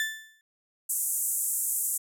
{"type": "tone with exponential decay", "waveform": "35% pulse", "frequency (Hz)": 1760, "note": "A6", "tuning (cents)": 0, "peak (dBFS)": -22, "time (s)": [0, 0.41], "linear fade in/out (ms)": 1, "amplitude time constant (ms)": 87}
{"type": "band-pass noise", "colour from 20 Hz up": "pink", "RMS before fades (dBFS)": -29, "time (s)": [0.89, 1.98], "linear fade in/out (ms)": 10, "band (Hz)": [7400, 14000], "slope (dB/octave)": 48}
{"effects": []}